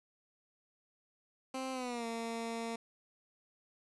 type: tone with pitch glide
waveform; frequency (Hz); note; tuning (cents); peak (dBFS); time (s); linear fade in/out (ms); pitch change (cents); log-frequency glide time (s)
15% pulse; 262.2 to 229.6; C4 to A#3; +4 to -26; -31; 1.54-2.76; 5; -230; 1.72-2.06
effects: resampled to 24000 Hz + 11-bit